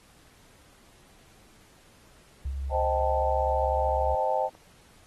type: tone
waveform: sine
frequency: 68.1 Hz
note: C#2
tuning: 30 cents flat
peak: -29 dBFS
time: 2.45-4.15 s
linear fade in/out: 5 ms
type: chord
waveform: sine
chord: A half-diminished seventh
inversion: first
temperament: equal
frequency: 523.3 / 622.3 / 784 / 880 Hz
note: C5 / Eb5 / G5 / A5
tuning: 0 / 0 / 0 / 0 cents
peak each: -29 dBFS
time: 2.7-4.5 s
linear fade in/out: 50 ms
type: clicks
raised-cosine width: 1 ms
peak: -37 dBFS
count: 3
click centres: 2.962 / 3.888 / 4.551 s
effects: pink hiss -58 dBFS RMS until 5.06 s + AAC 32 kbps